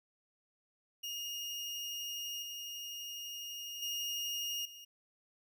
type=tone with level steps; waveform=30% pulse; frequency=2848 Hz; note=F7; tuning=33 cents sharp; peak=-36 / -39 / -33 / -47 dBFS; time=1.03-4.85 s; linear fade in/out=10 ms; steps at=2.42 / 3.82 / 4.65 s; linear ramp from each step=5 ms; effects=none